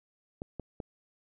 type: clicks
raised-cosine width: 2 ms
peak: -24 dBFS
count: 3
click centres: 0.419 / 0.597 / 0.802 s
effects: none